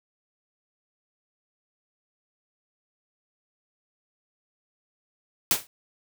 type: noise with exponential decay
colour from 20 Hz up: white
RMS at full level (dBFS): -17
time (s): 5.51-5.67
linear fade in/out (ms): 1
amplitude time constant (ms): 33
effects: none